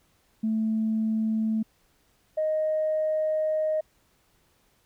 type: tone pair in turn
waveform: sine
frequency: 220 / 622.3 Hz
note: A3 / D#5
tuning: 0 / 0 cents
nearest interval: octave + tritone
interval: 1800 cents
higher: second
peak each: -22 dBFS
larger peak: neither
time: 0.43-1.63 / 2.37-3.81 s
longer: second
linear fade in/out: 10 ms
effects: tanh soft clip ceiling -18 dBFS + pink hiss -66 dBFS RMS until 4.85 s